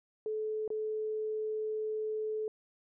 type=tone with dropouts; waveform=sine; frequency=432.4 Hz; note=A4; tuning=30 cents flat; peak=-32 dBFS; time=0.26-2.48 s; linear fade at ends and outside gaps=1 ms; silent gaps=0.678-0.703 s; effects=none